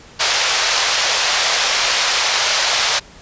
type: band-pass noise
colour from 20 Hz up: white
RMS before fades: -17 dBFS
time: 0.19-3 s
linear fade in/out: 20 ms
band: 530 to 6000 Hz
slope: 24 dB/octave
effects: pink hiss -42 dBFS RMS until 3.21 s + resampled to 16000 Hz